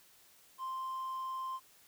triangle tone, 1046.5 Hz, C6, in tune, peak -34 dBFS, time 0.58-1.6 s, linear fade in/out 50 ms, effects tanh soft clip ceiling -31 dBFS + white hiss -63 dBFS RMS until 1.87 s

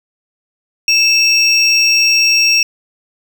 triangle tone pair together, 2637 / 5582 Hz, E7 / F8, 0 / -2 cents, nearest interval octave + minor second, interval 1298 cents, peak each -10 dBFS, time 0.88-2.63 s, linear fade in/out 2 ms, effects none

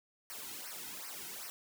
white noise with flanger, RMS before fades -45 dBFS, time 0.3-1.5 s, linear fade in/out 0 ms, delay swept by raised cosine 0.27 to 1.77 ms, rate 2.6 Hz, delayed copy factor -1, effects none

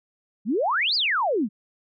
sine exponential two-way sweep, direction up then down, 185 to 5090 to 185 Hz, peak -20 dBFS, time 0.45-1.49 s, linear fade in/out 50 ms, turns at 0.95 s, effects none

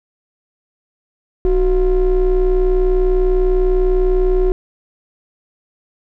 triangle ring-modulated tone, 170 Hz, F3, 46 cents flat, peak -6 dBFS, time 1.45-4.52 s, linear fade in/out 0 ms, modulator 200 Hz, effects none

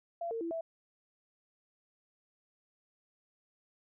sine tone with pitch steps, 681 / 455.8 / 334.6 / 658 Hz, F5 / A#4 / E4 / E5, -44 / -39 / +26 / -3 cents, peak -34 dBFS, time 0.21-0.61 s, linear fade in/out 5 ms, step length 100 ms, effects none

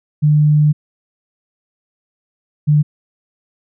sine tone pair in turn, 150 / 149.18 Hz, D3 / D3, +37 / +27 cents, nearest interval unison, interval 10 cents, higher first, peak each -8 dBFS, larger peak neither, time 0.22-0.73 / 2.67-2.83 s, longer first, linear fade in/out 20 ms, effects none

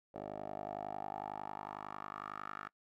10% pulse tone with band-pass filter sweep, 51 Hz, G#1, 31 cents flat, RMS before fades -44 dBFS, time 0.14-2.69 s, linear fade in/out 10 ms, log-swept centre 550 to 1400 Hz, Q 4.5, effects noise-tail reverb RT60 0.1 s tail -24 dB re dry + MP3 96 kbps

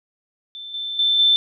sine tone with level steps, 3542 Hz, A7, 11 cents sharp, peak -32 / -25 / -15 / -12 dBFS, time 0.55-1.36 s, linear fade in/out 0 ms, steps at 0.74 / 0.99 / 1.19 s, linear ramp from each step 2 ms, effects none

